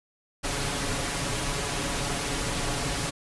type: noise with comb filter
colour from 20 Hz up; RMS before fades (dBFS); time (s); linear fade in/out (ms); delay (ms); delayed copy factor
pink; -29; 0.43-3.11; 20; 7.1; +0.55
effects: resampled to 24000 Hz